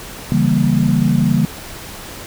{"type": "chord", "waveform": "sine", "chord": "C# diminished seventh", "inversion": "none", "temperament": "equal with one note detuned", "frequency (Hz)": [140.61, 164.81, 196, 233.1], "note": ["C#3", "E3", "G3", "Bb3"], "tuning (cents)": [25, 0, 0, 0], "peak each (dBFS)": -17, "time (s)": [0.32, 1.45], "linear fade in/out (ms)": 0, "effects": ["pink hiss -32 dBFS RMS until 2.26 s"]}